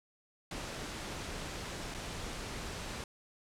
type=noise with dropouts; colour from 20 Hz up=pink; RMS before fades=-41 dBFS; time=0.51-3.04 s; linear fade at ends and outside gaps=2 ms; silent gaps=1.942-1.946 s; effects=low-pass 8000 Hz 12 dB/octave